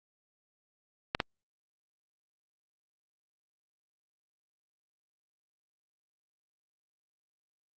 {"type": "clicks", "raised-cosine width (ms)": 0.3, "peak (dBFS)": -11, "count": 2, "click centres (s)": [1.149, 1.202], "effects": ["Opus 48 kbps"]}